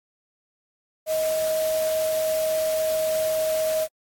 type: tone in noise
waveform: sine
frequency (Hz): 631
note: D#5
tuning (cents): +24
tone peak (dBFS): -21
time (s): 1.06-3.88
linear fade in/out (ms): 50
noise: white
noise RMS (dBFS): -34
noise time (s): 1.06-3.88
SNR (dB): +10
effects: AAC 64 kbps